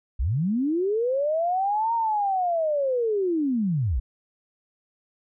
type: linear two-way sweep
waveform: sine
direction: up then down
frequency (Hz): 47.76 to 935 to 47.76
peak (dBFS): -21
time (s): 0.19-4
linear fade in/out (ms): 10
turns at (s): 1.94
effects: none